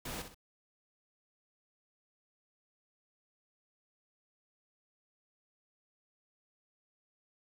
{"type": "noise with echo", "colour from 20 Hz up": "pink", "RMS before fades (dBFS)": -41, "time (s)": [0.05, 0.22], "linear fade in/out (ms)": 5, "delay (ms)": 63, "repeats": 2, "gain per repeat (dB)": -8, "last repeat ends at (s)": 0.346, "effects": []}